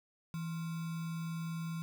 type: tone with sample-and-hold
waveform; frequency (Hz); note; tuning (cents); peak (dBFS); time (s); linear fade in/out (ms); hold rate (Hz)
sine; 164.81; E3; 0; -36; 0.34-1.82; 0; 1225
effects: none